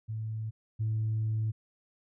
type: tone pair in turn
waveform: sine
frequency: 110 / 109.6 Hz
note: A2 / A2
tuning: 0 / -6 cents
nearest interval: unison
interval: 6 cents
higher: first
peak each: -32 / -26 dBFS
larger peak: second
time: 0.08-0.51 / 0.79-1.52 s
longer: second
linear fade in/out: 20 ms
effects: tanh soft clip ceiling -24 dBFS